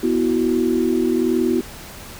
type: chord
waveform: sine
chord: B suspended fourth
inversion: none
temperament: just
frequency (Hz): 246.9 / 329.3 / 370.4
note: B3 / E4 / F#4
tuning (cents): 0 / -2 / +2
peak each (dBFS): -20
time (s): 0.03-1.61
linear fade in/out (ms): 5
effects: pink hiss -37 dBFS RMS until 2.19 s